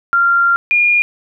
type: tone pair in turn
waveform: sine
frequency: 1386 / 2424 Hz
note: F6 / D#7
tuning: -14 / -46 cents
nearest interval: minor seventh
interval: 968 cents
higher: second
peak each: -9 dBFS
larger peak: neither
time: 0.13-0.56 / 0.71-1.02 s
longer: first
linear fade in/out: 0 ms
effects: none